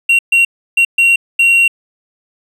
triangle tone bursts at uneven times, 2747 Hz, F7, 29 cents flat, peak -5 dBFS, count 5, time 0.09-0.19 / 0.32-0.45 / 0.77-0.85 / 0.98-1.16 / 1.39-1.68 s, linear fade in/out 5 ms, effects resampled to 32000 Hz

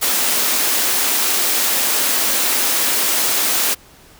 white high-pass noise, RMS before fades -17 dBFS, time 0.01-3.75 s, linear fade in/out 20 ms, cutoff 210 Hz, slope 48 dB/octave, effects pink hiss -46 dBFS RMS until 4.19 s

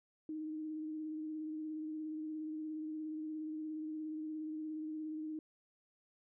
sine tone with vibrato, 310.6 Hz, D#4, 3 cents flat, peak -39 dBFS, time 0.29-5.39 s, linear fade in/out 2 ms, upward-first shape sine, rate 17 Hz, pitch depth 23 cents each way, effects none

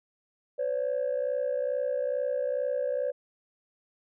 sine tone pair together, 509 / 571.3 Hz, C5 / D5, -48 / -48 cents, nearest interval major second, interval 200 cents, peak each -28 / -28 dBFS, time 0.58-3.12 s, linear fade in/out 20 ms, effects tanh soft clip ceiling -22 dBFS

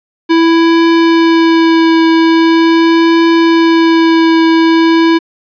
square tone with vibrato, 329.6 Hz, E4, in tune, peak -6 dBFS, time 0.29-5.19 s, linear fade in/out 20 ms, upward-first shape triangle, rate 0.42 Hz, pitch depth 15 cents each way, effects resampled to 11025 Hz + 8-bit

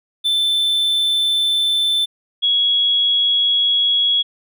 triangle / sine tone pair in turn, 3533 / 3335 Hz, A7 / G#7, +6 / +7 cents, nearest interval minor second, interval 99 cents, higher first, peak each -13 dBFS, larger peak neither, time 0.24-2.06 / 2.42-4.23 s, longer first, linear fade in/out 20 ms, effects none

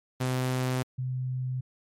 sawtooth / sine tone pair in turn, 128.1 / 128.1 Hz, C3 / C3, -36 / -36 cents, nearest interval unison, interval 0 cents, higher neither, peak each -22 / -28 dBFS, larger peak first, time 0.2-0.83 / 0.98-1.61 s, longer neither, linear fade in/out 10 ms, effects MP3 64 kbps

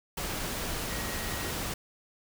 sine tone in noise, 1895 Hz, A#6, 28 cents sharp, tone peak -43 dBFS, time 0.9-1.51 s, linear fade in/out 5 ms, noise pink, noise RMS -34 dBFS, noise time 0.17-1.74 s, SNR -12 dB, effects none

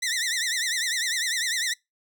15% pulse tone with vibrato, 1915 Hz, A#6, 46 cents sharp, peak -18 dBFS, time 0.02-1.74 s, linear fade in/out 10 ms, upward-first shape triangle, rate 10 Hz, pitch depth 170 cents each way, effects noise-tail reverb RT60 0.2 s tail -25 dB re dry

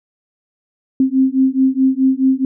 sine beating tone pair, 261.6 / 266.3 Hz, C4 / C4, 0 / +31 cents, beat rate 4.7 Hz, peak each -14 dBFS, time 1-2.45 s, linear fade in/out 2 ms, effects none

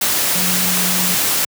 sine tone in noise, 181.3 Hz, F#3, 35 cents flat, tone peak -23 dBFS, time 0.35-1.15 s, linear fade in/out 5 ms, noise white, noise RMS -17 dBFS, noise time 0.01-1.45 s, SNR -9 dB, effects high-pass 100 Hz 12 dB/octave

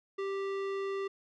square tone with low-pass filter, 392 Hz, G4, in tune, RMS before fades -35 dBFS, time 0.18-1.08 s, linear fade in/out 10 ms, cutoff 2900 Hz, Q 0.69, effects none

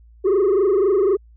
sine tone with frequency modulation, 392 Hz, G4, in tune, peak -11 dBFS, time 0.24-1.17 s, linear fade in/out 20 ms, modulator 23.9 Hz, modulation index 1.3, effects tanh soft clip ceiling -13 dBFS + added 57 Hz sine -45 dBFS peak until 1.36 s

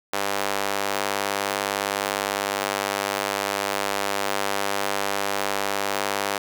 sawtooth tone with high-pass filter, 99.8 Hz, G2, 32 cents sharp, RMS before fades -26 dBFS, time 0.13-6.38 s, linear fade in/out 5 ms, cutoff 600 Hz, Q 0.85, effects none

